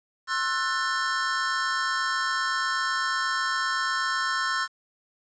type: chord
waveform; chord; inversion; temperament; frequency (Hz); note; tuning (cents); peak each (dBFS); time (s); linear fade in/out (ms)
square; F# half-diminished seventh; second; just; 1065.6 / 1332 / 1480 / 1776; C6 / E6 / F#6 / A6; +31 / +18 / 0 / +16; -31; 0.27-4.68; 50
effects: resampled to 16000 Hz + 9-bit